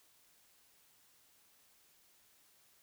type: silence
effects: white hiss -68 dBFS RMS until 2.82 s